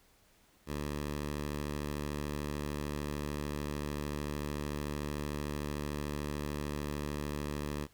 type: tone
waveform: 10% pulse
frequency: 73.42 Hz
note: D2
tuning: in tune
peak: -27 dBFS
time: 0.66-7.88 s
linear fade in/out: 50 ms
effects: pink hiss -66 dBFS RMS until 7.93 s